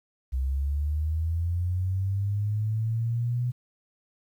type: linear sweep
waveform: sine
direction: up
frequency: 63.9 to 124.1 Hz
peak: -24 dBFS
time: 0.32-3.52 s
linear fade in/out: 20 ms
effects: 10-bit